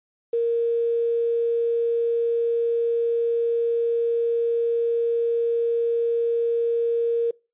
sine tone with quantisation, 466.2 Hz, A#4, in tune, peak -19 dBFS, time 0.33-7.31 s, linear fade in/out 5 ms, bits 8, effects noise-tail reverb RT60 0.3 s tail -25 dB re dry + resampled to 8000 Hz

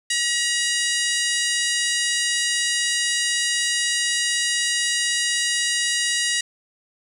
harmonic tone with a mistuned harmonic, 956 Hz, A#5, 43 cents sharp, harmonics 2 / 3 / 4 / 5 / 6 / 7 / 8 / 9 / 10, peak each -25 / -27 / -28 / -29 / -30 / -30 / -31 / -32 / -32 dBFS, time 0.1-6.41 s, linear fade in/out 5 ms, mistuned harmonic 10, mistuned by +61 cents, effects 8-bit

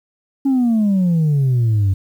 sine exponential sweep, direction down, 278.3 to 93.4 Hz, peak -10 dBFS, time 0.45-1.94 s, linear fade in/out 10 ms, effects tanh soft clip ceiling -11 dBFS + 8-bit

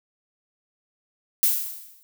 violet noise with exponential decay, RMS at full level -17 dBFS, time 1.43-2.03 s, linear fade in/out 0 ms, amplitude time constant 130 ms, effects none

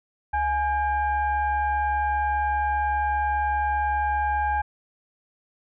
sine tone with frequency modulation, 836 Hz, G#5, 11 cents sharp, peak -21 dBFS, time 0.33-4.62 s, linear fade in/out 10 ms, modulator 767 Hz, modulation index 0.76, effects none

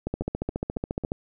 two click trains, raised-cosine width 2 ms, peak -14 / -22 dBFS, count 16 / 4, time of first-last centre 0.07-1.119 / 0.22-1.037 s, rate 14.3 / 3.67 Hz, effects none

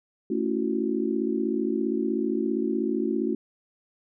sine chord, F# minor seventh, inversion first, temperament just, 222 / 277.5 / 333 / 370 Hz, A3 / C#4 / E4 / F#4, +16 / +2 / +18 / 0 cents, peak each -29 dBFS, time 0.3-3.35 s, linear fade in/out 5 ms, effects none

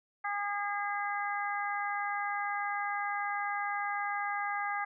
harmonic tone, 407.4 Hz, G#4, 33 cents flat, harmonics 2 / 3 / 4 / 5, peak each -35 / -37 / -38 / -39 dBFS, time 0.24-4.85 s, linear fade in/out 10 ms, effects none

